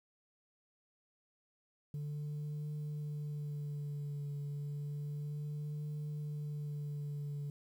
sine tone with vibrato, 146.83 Hz, D3, in tune, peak -35 dBFS, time 1.94-7.5 s, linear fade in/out 2 ms, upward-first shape triangle, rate 0.31 Hz, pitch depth 36 cents each way, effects tanh soft clip ceiling -37 dBFS + 11-bit

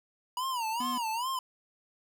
square tone with vibrato, 965 Hz, B5, 40 cents flat, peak -31 dBFS, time 0.37-1.39 s, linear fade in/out 2 ms, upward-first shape sine, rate 2.4 Hz, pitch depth 170 cents each way
square tone, 245.2 Hz, B3, 12 cents flat, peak -36 dBFS, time 0.8-0.98 s, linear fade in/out 5 ms
effects none

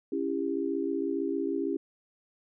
sine chord, C# diminished, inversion none, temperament just, 277.2 / 332.6 / 399.1 Hz, C#4 / E4 / G4, 0 / +16 / +31 cents, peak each -32 dBFS, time 0.12-1.77 s, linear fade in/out 5 ms, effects none

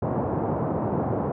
pink band-pass noise, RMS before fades -26 dBFS, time 0.02-1.32 s, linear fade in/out 5 ms, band 100 to 920 Hz, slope 24 dB/octave, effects none

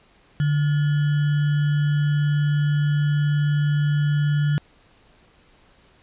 sine tone with sample-and-hold, 146.83 Hz, D3, in tune, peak -17 dBFS, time 0.4-4.58 s, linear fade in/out 0 ms, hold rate 1575 Hz, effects pink hiss -56 dBFS RMS until 6.02 s + resampled to 8000 Hz

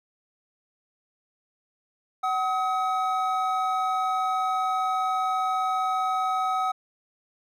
triangle tone pair together, 752.2 / 1272 Hz, F#5 / D#6, +28 / +38 cents, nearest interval major sixth, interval 910 cents, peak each -24 dBFS, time 2.23-6.72 s, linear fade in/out 10 ms, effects none

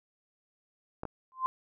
clicks, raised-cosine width 1 ms, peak -22 dBFS, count 2, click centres 1.034 / 1.053 s
sine tone with exponential growth, 1040 Hz, C6, 11 cents flat, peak -22 dBFS, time 1.32-1.46 s, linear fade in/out 0 ms, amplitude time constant 30 ms
effects none

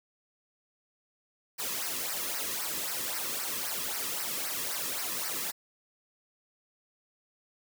white noise with flanger, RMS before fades -34 dBFS, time 1.58-5.52 s, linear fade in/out 20 ms, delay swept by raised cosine 0.28 to 1.38 ms, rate 3.8 Hz, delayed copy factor -0.75, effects none

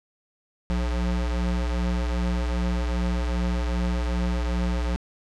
square tone pair together, 60.3 / 178.36 Hz, B1 / F3, -41 / +37 cents, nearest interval octave + perfect fifth, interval 1878 cents, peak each -24 / -32 dBFS, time 0.7-4.96 s, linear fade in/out 0 ms, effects low-pass 6000 Hz 12 dB/octave

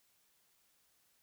silence, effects white hiss -73 dBFS RMS until 1.22 s

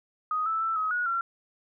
sine tone with pitch steps, 1250 / 1316 / 1328 / 1271 / 1454 / 1365 Hz, D#6 / E6 / E6 / D#6 / F#6 / F6, +8 / -3 / +12 / +36 / -31 / -40 cents, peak -25 dBFS, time 0.31-1.21 s, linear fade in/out 2 ms, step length 150 ms, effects none

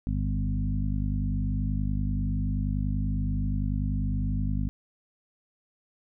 harmonic tone with a mistuned harmonic, 50.4 Hz, G1, 49 cents sharp, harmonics 1 / 2 / 3 / 4 / 5, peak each -28 / -31 / -33 / -34 / -35 dBFS, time 0.07-4.69 s, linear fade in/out 0 ms, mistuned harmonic 2, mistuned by -19 cents, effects none

